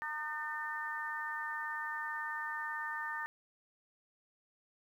harmonic tone with a mistuned harmonic, 304.6 Hz, D#4, 37 cents flat, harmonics 3 / 4 / 5 / 6, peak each -43 / -43 / -47 / -39 dBFS, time 0.02-3.26 s, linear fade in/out 0 ms, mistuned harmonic 6, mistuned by -22 cents, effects 11-bit

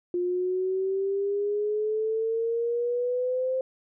sine exponential sweep, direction up, 352.5 to 523.3 Hz, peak -24 dBFS, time 0.14-3.61 s, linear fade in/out 2 ms, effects none

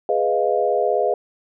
sine chord, F half-diminished seventh, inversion first, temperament equal, 415.3 / 493.9 / 622.3 / 698.5 Hz, Ab4 / Cb5 / Eb5 / F5, 0 / 0 / 0 / 0 cents, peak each -22 dBFS, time 0.09-1.14 s, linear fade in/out 2 ms, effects none

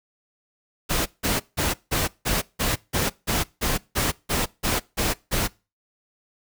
pink noise bursts, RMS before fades -23 dBFS, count 14, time 0.89-5.48 s, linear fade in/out 20 ms, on 170 ms, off 170 ms, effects noise-tail reverb RT60 0.3 s tail -23 dB re dry

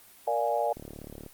sine chord, Bb dominant seventh, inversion none, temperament equal with one note detuned, 469.7 / 587.3 / 698.5 / 830.6 Hz, Bb4 / D5 / F5 / Ab5, +13 / 0 / 0 / 0 cents, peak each -32 / -29 / -30 / -30 dBFS, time 0.27-0.73 s, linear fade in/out 5 ms
click train, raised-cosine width 2 ms, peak -28 dBFS, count 19, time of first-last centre 0.77-1.263 s, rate 36.5 Hz
effects white hiss -54 dBFS RMS until 1.33 s + Opus 24 kbps

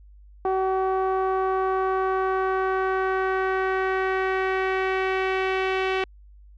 sawtooth tone with low-pass filter sweep, 379 Hz, F#4, 42 cents sharp, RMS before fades -24 dBFS, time 0.45-6.04 s, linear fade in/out 2 ms, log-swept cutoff 900 to 2700 Hz, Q 2.1, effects added 50 Hz sine -46 dBFS peak until 6.57 s

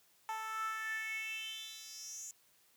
10% pulse tone with high-pass filter sweep, 440 Hz, A4, in tune, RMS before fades -42 dBFS, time 0.29-2.31 s, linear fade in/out 0 ms, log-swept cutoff 920 to 7100 Hz, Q 6.6, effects white hiss -69 dBFS RMS until 2.76 s + high-pass 80 Hz 12 dB/octave

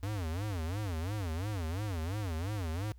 square tone with vibrato, 92 Hz, F#2, 9 cents flat, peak -34 dBFS, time 0.03-2.92 s, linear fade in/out 0 ms, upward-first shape sine, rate 2.9 Hz, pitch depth 270 cents each way, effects added 60 Hz sine -50 dBFS peak until 2.98 s + pink hiss -75 dBFS RMS until 2.98 s

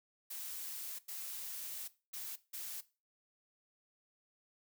blue noise bursts at uneven times, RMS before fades -44 dBFS, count 4, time 0.3-0.99 / 1.08-1.88 / 2.13-2.36 / 2.53-2.81 s, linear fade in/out 10 ms, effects noise-tail reverb RT60 0.3 s tail -17 dB re dry

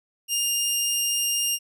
15% pulse tone, 2813 Hz, F7, 12 cents sharp, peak -15 dBFS, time 0.28-1.59 s, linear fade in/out 50 ms, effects none

